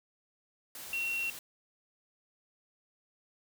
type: tone in noise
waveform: sine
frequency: 2732 Hz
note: F7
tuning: 39 cents flat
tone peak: -31 dBFS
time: 0.93-1.3 s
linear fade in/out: 2 ms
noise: white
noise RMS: -45 dBFS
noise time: 0.75-1.39 s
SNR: +11 dB
effects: none